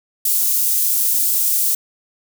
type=high-pass noise; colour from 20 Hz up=white; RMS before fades=-17 dBFS; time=0.25-1.75 s; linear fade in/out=5 ms; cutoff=8600 Hz; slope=12 dB/octave; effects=none